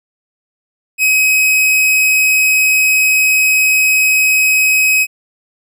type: tone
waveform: 45% pulse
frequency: 2537 Hz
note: D#7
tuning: 33 cents sharp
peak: -9 dBFS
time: 0.98-5.07 s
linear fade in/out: 50 ms
effects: none